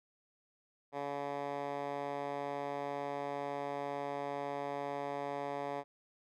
10% pulse tone with band-pass filter, 142.1 Hz, C#3, 43 cents sharp, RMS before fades -39 dBFS, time 0.92-5.84 s, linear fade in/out 50 ms, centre 780 Hz, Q 1, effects none

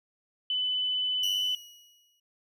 sine tone, 3005 Hz, F#7, 26 cents sharp, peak -26 dBFS, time 0.5-1.55 s, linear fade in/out 2 ms
30% pulse tone with exponential decay, 2909 Hz, F#7, 30 cents flat, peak -27 dBFS, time 1.23-2.2 s, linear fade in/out 5 ms, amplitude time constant 210 ms
effects none

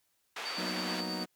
white band-pass noise, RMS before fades -40 dBFS, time 0.36-1.01 s, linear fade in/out 5 ms, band 470 to 2800 Hz, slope 12 dB/octave
sine tone with tremolo, 4582 Hz, D8, 44 cents flat, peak -36 dBFS, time 0.45-1.24 s, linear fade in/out 10 ms, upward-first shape sine, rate 9.3 Hz, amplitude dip 50%
sawtooth chord, B major seventh, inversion second, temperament equal, 185 / 233.1 / 246.9 / 311.1 Hz, F#3 / A#3 / B3 / D#4, 0 / 0 / 0 / 0 cents, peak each -35 / -41 / -39 / -37 dBFS, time 0.57-1.26 s, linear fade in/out 20 ms
effects white hiss -75 dBFS RMS until 1.35 s

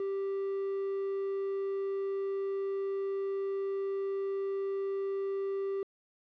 triangle tone with quantisation, 392 Hz, G4, in tune, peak -29 dBFS, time 0-5.83 s, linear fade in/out 2 ms, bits 9, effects low-pass 3000 Hz 12 dB/octave

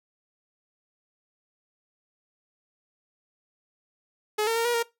sawtooth tone with pitch steps, 424.8 / 455.2 / 461.2 / 479.1 / 465.7 Hz, G#4 / A#4 / A#4 / A#4 / A#4, +39 / -41 / -19 / +47 / -2 cents, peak -19 dBFS, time 4.38-4.83 s, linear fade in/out 10 ms, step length 90 ms, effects noise-tail reverb RT60 0.2 s tail -20 dB re dry

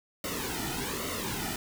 pink noise with flanger, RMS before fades -34 dBFS, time 0.24-1.56 s, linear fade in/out 2 ms, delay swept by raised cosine 1.2 to 1.86 ms, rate 1.2 Hz, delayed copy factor -0.7, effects none

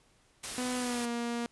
white noise, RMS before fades -38 dBFS, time 0.43-1.06 s, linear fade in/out 10 ms
sawtooth tone with pitch glide, 250 to 236.5 Hz, B3 to A#3, +21 to +25 cents, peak -28 dBFS, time 0.58-1.46 s, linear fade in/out 0 ms, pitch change -96 cents, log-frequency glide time 0.77-1.08 s
effects pink hiss -66 dBFS RMS until 1.51 s + resampled to 24000 Hz

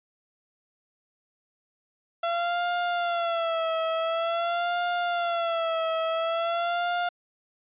30% pulse tone with vibrato, 676 Hz, E5, 43 cents sharp, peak -22 dBFS, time 2.23-7.09 s, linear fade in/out 5 ms, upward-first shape sine, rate 0.47 Hz, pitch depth 71 cents each way, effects resampled to 8000 Hz

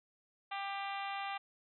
harmonic tone, 395.9 Hz, G4, 17 cents sharp, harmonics 2 / 3 / 4 / 5 / 6 / 7 / 8 / 9 / 10, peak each -40 / -44 / -50 / -48 / -48 / -49 / -53 / -53 / -58 dBFS, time 0.51-1.38 s, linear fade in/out 10 ms, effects none

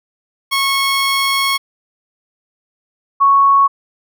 15% pulse / sine tone pair in turn, 1096 / 1108.1 Hz, C#6 / C#6, -20 / -1 cents, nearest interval unison, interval 19 cents, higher second, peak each -7 dBFS, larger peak neither, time 0.51-1.58 / 3.2-3.68 s, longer first, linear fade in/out 20 ms, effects none

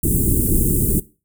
pink band-stop noise, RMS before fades -17 dBFS, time 0.03-1 s, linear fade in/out 5 ms, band 400 to 8400 Hz, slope 48 dB/octave, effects noise-tail reverb RT60 0.3 s tail -18 dB re dry

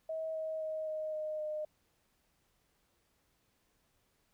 sine tone with pitch steps, 640 / 634.1 / 628.3 / 622.5 / 616.8 / 611.1 Hz, D#5 / D#5 / D#5 / D#5 / D#5 / D#5, +49 / +33 / +17 / +1 / -15 / -31 cents, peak -35 dBFS, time 0.09-1.65 s, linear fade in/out 5 ms, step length 260 ms, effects pink hiss -75 dBFS RMS until 4.33 s

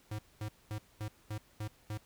square tone bursts, 106.4 Hz, G#2, 42 cents sharp, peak -37 dBFS, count 7, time 0.11-1.976 s, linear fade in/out 5 ms, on 78 ms, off 220 ms, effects pink hiss -65 dBFS RMS until 2.05 s

